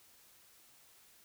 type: silence
effects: white hiss -63 dBFS RMS until 1.24 s

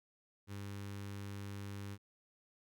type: tone with notch filter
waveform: sawtooth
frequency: 100 Hz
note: G2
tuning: 35 cents sharp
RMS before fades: -45 dBFS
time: 0.47-1.98 s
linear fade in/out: 50 ms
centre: 660 Hz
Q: 1.6
effects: none

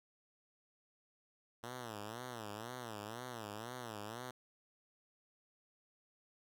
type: tone with vibrato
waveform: 5% pulse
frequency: 114.2 Hz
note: A#2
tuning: 35 cents flat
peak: -33 dBFS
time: 1.63-4.31 s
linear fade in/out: 5 ms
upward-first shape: sine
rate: 2 Hz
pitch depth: 180 cents each way
effects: none

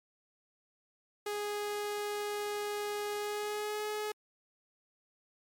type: tone with pitch glide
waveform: sawtooth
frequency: 414.3 to 423.2 Hz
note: G#4 to G#4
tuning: -4 to +33 cents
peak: -30 dBFS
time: 1.26-4.12 s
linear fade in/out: 5 ms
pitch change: +37 cents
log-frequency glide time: 3.16-3.86 s
effects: MP3 96 kbps

